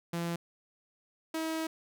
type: tone pair in turn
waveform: sawtooth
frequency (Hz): 170 / 320.9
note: F3 / E4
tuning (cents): -46 / -46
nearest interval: major seventh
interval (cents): 1100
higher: second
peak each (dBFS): -28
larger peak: neither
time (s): 0.13-0.36 / 1.34-1.67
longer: second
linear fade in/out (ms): 5
effects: none